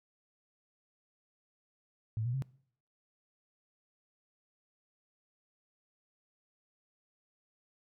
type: tone with pitch steps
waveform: sine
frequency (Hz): 110.1 / 121.46 / 133.99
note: A2 / B2 / C3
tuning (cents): +2 / -28 / +42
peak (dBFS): -31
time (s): 2.17-2.422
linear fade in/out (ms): 0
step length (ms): 84
effects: noise-tail reverb RT60 0.6 s tail -22 dB re dry